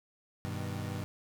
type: chord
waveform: 30% pulse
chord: G augmented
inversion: none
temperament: equal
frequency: 98 / 123.47 / 155.56 Hz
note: G2 / B2 / D#3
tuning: 0 / 0 / 0 cents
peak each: -35 / -38 / -39 dBFS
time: 0.45-1.04 s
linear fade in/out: 0 ms
effects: none